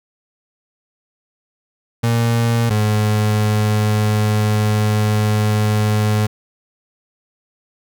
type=tone pair in turn; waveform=35% pulse; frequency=116.54 / 106.36 Hz; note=A#2 / G#2; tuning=0 / +42 cents; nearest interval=major second; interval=158 cents; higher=first; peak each=-12 dBFS; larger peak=neither; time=2.03-2.7 / 2.7-6.27 s; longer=second; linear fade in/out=10 ms; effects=none